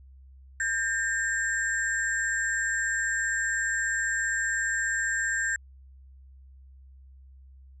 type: tone cluster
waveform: sine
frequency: 1597 / 1812 / 7500 Hz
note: G6 / A#6 / A#8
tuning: +32 / -50 / +10 cents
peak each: -28 / -29 / -33 dBFS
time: 0.6-5.56 s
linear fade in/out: 2 ms
effects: added 66 Hz sine -48 dBFS peak until 7.8 s